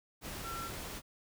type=tone in noise; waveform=sine; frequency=1353 Hz; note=E6; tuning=45 cents sharp; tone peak=-40 dBFS; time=0.43-0.71 s; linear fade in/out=50 ms; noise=pink; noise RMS=-43 dBFS; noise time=0.21-1.02 s; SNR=0 dB; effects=none